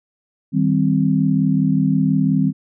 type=chord; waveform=sine; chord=C minor; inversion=first; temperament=equal with one note detuned; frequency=157.1 / 196 / 261.6 Hz; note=Eb3 / G3 / C4; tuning=+17 / 0 / 0 cents; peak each=-18 dBFS; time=0.52-2.53 s; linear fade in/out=50 ms; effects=none